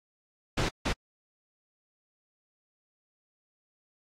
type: noise bursts at uneven times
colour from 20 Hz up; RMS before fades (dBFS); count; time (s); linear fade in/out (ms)
pink; -27; 2; 0.57-0.69 / 0.85-0.93; 10
effects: low-pass 5000 Hz 12 dB/octave + AAC 64 kbps